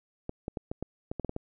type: clicks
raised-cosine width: 2 ms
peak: -20 dBFS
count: 10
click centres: 0.294 / 0.481 / 0.572 / 0.715 / 0.826 / 1.115 / 1.197 / 1.247 / 1.294 / 1.364 s
effects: none